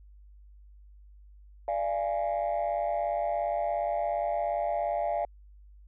sine chord, D diminished, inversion none, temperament equal with one note detuned, 587.3 / 684.5 / 830.6 Hz, D5 / F5 / Ab5, 0 / -35 / 0 cents, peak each -30 / -28 / -32 dBFS, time 1.68-5.25 s, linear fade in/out 2 ms, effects tanh soft clip ceiling -22 dBFS + added 50 Hz sine -50 dBFS peak until 5.87 s

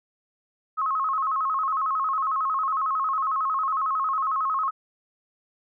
sine tone with vibrato, 1174.7 Hz, D6, in tune, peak -22 dBFS, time 0.77-4.71 s, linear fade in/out 20 ms, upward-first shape square, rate 11 Hz, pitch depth 140 cents each way, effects none

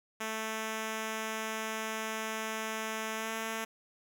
5% pulse tone with pitch glide, 220 to 223.1 Hz, A3 to A3, 0 to +24 cents, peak -23 dBFS, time 0.2-3.65 s, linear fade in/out 10 ms, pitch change +24 cents, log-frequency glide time 3.16-3.3 s, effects none

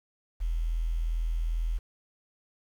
sine tone with quantisation, 41.2 Hz, E1, in tune, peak -26 dBFS, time 0.4-1.79 s, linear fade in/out 20 ms, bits 9, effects none

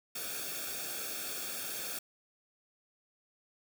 white noise with comb filter, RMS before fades -39 dBFS, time 0.15-1.99 s, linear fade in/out 5 ms, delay 1 ms, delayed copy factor -0.75, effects none

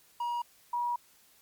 triangle / sine tone pair in turn, 955 / 961.1 Hz, A#5 / B5, +42 / -47 cents, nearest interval unison, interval 11 cents, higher second, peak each -28 dBFS, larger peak neither, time 0.2-0.42 / 0.73-0.96 s, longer second, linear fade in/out 5 ms, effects white hiss -62 dBFS RMS until 1.41 s + MP3 96 kbps

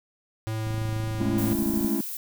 square tone with vibrato, 110 Hz, A2, in tune, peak -28 dBFS, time 0.47-1.53 s, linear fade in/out 0 ms, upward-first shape triangle, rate 3.8 Hz, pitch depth 9 cents each way
click train, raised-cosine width 5 ms, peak -24 dBFS, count 33, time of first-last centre 0.67-1.846 s, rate 27.2 Hz
triangle chord, A major seventh, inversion third, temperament equal with one note detuned, 207.7 / 220 / 277.2 / 336.2 Hz, G#3 / A3 / C#4 / E4, 0 / 0 / 0 / +34 cents, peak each -27 dBFS, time 1.2-2.01 s, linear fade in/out 5 ms
violet noise, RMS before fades -34 dBFS, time 1.38-2.17 s, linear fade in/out 2 ms
effects none

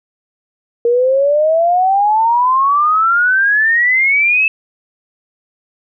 sine exponential sweep, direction up, 466.2 to 2634 Hz, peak -9 dBFS, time 0.85-4.48 s, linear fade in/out 2 ms, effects none

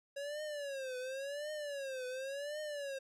square tone with vibrato, 554.4 Hz, C#5, in tune, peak -40 dBFS, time 0.16-2.99 s, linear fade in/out 10 ms, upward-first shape triangle, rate 0.92 Hz, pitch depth 180 cents each way, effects low-pass 10000 Hz 12 dB/octave

